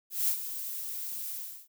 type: noise with ADSR envelope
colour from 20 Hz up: violet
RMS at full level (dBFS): -26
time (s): 0.1-1.68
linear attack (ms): 180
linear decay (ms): 81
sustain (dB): -11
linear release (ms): 340
effects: none